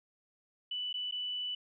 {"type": "tone with dropouts", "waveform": "sine", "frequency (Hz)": 2976, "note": "F#7", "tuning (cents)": 9, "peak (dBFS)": -34, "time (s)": [0.71, 1.55], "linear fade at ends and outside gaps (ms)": 5, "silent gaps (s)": [[0.929, 0.94], [1.112, 1.122]], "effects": []}